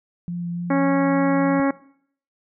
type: tone with vibrato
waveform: sine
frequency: 173.4 Hz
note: F3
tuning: 12 cents flat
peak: -25 dBFS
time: 0.28-1.6 s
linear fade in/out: 0 ms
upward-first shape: sine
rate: 3.4 Hz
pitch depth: 12 cents each way
type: harmonic tone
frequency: 275.6 Hz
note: C#4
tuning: 10 cents flat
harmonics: 1 / 2 / 3 / 4 / 5 / 6 / 7 / 8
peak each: -18 / -24 / -28 / -30 / -32 / -34 / -35 / -36 dBFS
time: 0.7-1.71 s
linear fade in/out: 5 ms
effects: noise-tail reverb RT60 0.6 s tail -19 dB re dry